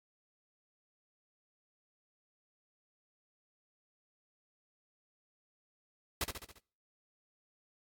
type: noise with echo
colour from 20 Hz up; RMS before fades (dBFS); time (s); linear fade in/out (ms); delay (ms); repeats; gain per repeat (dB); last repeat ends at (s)
pink; -33; 6.21-6.24; 2; 69; 5; -5; 6.585
effects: noise-tail reverb RT60 0.5 s tail -25 dB re dry + AAC 64 kbps